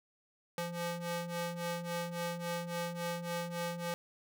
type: ring-modulated tone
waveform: sawtooth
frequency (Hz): 344.4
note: F4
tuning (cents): -24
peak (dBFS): -29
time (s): 0.58-3.94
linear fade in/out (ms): 0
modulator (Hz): 174
effects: none